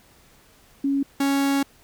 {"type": "tone pair in turn", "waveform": ["sine", "45% pulse"], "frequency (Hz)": [277.2, 277.2], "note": ["C#4", "C#4"], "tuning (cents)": [0, 0], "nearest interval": "unison", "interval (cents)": 0, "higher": "neither", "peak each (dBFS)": [-19, -19], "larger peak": "neither", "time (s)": [[0.84, 1.03], [1.2, 1.63]], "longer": "second", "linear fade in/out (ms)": 5, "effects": ["pink hiss -55 dBFS RMS until 1.83 s"]}